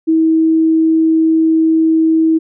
sine tone, 321.6 Hz, E4, 43 cents flat, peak -8 dBFS, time 0.07-2.39 s, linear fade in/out 20 ms, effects none

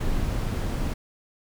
brown noise, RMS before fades -26 dBFS, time 0-0.94 s, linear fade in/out 10 ms, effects none

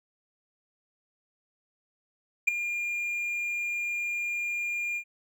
triangle tone with ADSR envelope, 2409 Hz, D7, 43 cents sharp, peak -14 dBFS, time 2.47-5.04 s, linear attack 13 ms, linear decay 8 ms, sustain -13 dB, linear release 75 ms, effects none

